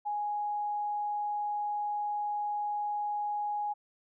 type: tone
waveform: sine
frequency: 830.6 Hz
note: G#5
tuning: in tune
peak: -30 dBFS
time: 0.05-3.74 s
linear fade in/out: 20 ms
effects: none